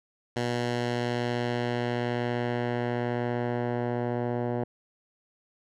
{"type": "tone with low-pass filter sweep", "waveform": "10% pulse", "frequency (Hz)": 121, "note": "B2", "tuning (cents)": -35, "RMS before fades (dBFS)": -29, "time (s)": [0.36, 4.64], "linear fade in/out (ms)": 5, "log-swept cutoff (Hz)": [6400, 910], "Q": 0.79, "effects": []}